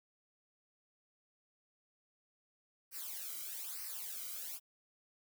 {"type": "noise with flanger", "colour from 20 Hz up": "blue", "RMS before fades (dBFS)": -44, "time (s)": [2.91, 4.6], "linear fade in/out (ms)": 50, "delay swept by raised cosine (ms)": [0.28, 1.15], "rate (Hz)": 1.1, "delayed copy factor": -0.85, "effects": []}